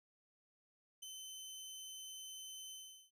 20% pulse tone with ADSR envelope, 3062 Hz, G7, 41 cents flat, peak -40 dBFS, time 1.02-3.11 s, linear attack 11 ms, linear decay 9 ms, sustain -3 dB, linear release 390 ms, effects none

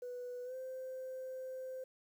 sine tone with pitch glide, 493.1 to 518.5 Hz, B4 to C5, -3 to -16 cents, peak -40 dBFS, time 0.02-1.84 s, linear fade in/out 5 ms, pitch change +87 cents, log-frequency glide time 0.44-0.55 s, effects tanh soft clip ceiling -38 dBFS + 11-bit

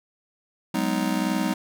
square chord, G# minor seventh, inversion third, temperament just, 186.89 / 207.7 / 249.2 / 311.5 Hz, F#3 / G#3 / B3 / D#4, +18 / 0 / +16 / +2 cents, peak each -29 dBFS, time 0.74-1.54 s, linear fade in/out 5 ms, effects none

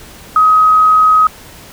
sine tone, 1264 Hz, D#6, 27 cents sharp, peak -5 dBFS, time 0.36-1.27 s, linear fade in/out 2 ms, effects pink hiss -36 dBFS RMS until 1.72 s

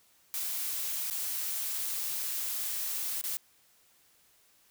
blue noise with dropouts, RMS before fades -34 dBFS, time 0.34-3.37 s, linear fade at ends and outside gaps 0 ms, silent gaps 1.1-1.109 / 3.213-3.239 s, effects white hiss -65 dBFS RMS until 4.7 s

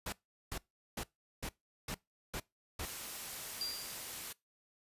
pink noise bursts, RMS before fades -40 dBFS, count 7, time 0.06-2.855 s, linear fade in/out 5 ms, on 65 ms, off 390 ms
white noise, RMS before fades -44 dBFS, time 2.83-4.33 s, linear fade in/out 10 ms
sine tone with exponential decay, 4757 Hz, D8, 21 cents sharp, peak -34 dBFS, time 3.61-4.17 s, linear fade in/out 2 ms, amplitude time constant 120 ms
effects noise-tail reverb RT60 0.2 s tail -22 dB re dry + resampled to 32000 Hz

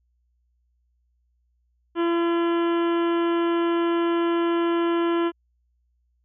harmonic tone with a mistuned harmonic, 339.2 Hz, E4, 50 cents sharp, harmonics 1 / 2 / 3 / 4 / 5 / 6 / 7 / 8 / 9 / 10, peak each -20 / -34 / -30 / -34 / -38 / -45 / -44 / -44 / -41 / -50 dBFS, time 1.95-5.32 s, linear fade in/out 50 ms, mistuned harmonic 8, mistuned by +41 cents, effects added 60 Hz sine -65 dBFS peak until 6.24 s

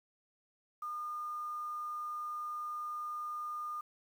sine tone with quantisation, 1215 Hz, D#6, 42 cents flat, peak -37 dBFS, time 0.82-3.81 s, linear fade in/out 5 ms, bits 10, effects none

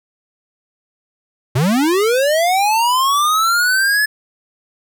square linear sweep, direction up, 113.7 to 1727 Hz, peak -13 dBFS, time 1.55-4.06 s, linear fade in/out 10 ms, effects none

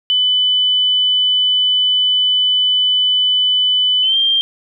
sine tone with pitch glide, 3000 to 3178 Hz, F#7 to G7, +23 to +23 cents, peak -11 dBFS, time 0.1-4.41 s, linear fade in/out 0 ms, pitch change +100 cents, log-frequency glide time 4.02-4.16 s, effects none

